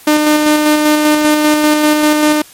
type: tone with tremolo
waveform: sawtooth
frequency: 302.2 Hz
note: D4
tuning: 50 cents sharp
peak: -3 dBFS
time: 0.07-2.42 s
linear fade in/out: 5 ms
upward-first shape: square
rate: 5.1 Hz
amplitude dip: 30%
effects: white hiss -39 dBFS RMS until 2.53 s + MP3 64 kbps